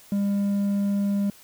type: tone with hard clipping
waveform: sine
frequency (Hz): 200.8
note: G3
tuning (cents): +42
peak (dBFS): -22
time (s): 0.12-1.3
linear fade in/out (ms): 2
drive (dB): 3
effects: white hiss -51 dBFS RMS until 1.43 s